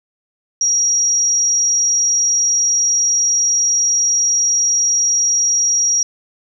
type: tone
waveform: sine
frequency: 5690 Hz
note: F8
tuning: 31 cents sharp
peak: -12 dBFS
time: 0.61-6.03 s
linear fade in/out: 2 ms
effects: 8-bit